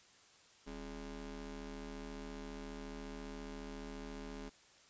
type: ring-modulated tone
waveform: 25% pulse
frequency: 153.5 Hz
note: D#3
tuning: 23 cents flat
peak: -38 dBFS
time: 0.66-4.5 s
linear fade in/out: 20 ms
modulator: 114 Hz
effects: white hiss -64 dBFS RMS until 4.89 s + resampled to 16000 Hz